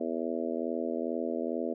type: harmonic tone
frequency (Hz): 82.3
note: E2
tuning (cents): -2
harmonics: 3 / 4 / 5 / 6 / 7 / 8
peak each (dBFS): -35 / -36 / -37 / -38 / -38 / -39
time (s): 0-1.74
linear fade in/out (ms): 10
effects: none